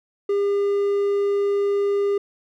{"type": "tone with hard clipping", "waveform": "triangle", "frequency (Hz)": 402.8, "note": "G4", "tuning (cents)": 47, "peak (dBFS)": -19, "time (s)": [0.29, 2.18], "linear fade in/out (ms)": 5, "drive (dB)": 6, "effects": []}